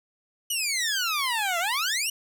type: exponential two-way sweep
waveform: 15% pulse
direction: down then up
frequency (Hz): 2992 to 662 to 2992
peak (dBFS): -18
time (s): 0.5-2.1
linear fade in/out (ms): 5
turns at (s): 1.59
effects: none